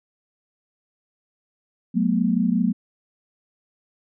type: tone cluster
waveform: sine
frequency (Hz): 184.1 / 216.6 / 242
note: F#3 / A3 / B3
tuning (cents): -8 / -27 / -35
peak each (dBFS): -22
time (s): 1.94-2.73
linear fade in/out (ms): 20
effects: none